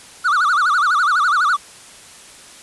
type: tone with vibrato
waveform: triangle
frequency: 1305 Hz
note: E6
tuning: 18 cents flat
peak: -11 dBFS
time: 0.24-1.57 s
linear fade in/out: 20 ms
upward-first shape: sine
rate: 12 Hz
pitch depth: 230 cents each way
effects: white hiss -41 dBFS RMS until 2.62 s + resampled to 24000 Hz